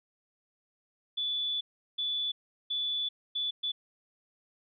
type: tone bursts at uneven times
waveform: sine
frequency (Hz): 3462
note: A7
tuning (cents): -29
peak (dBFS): -29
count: 5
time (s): 1.17-1.61 / 1.98-2.32 / 2.7-3.09 / 3.35-3.51 / 3.63-3.72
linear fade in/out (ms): 10
effects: none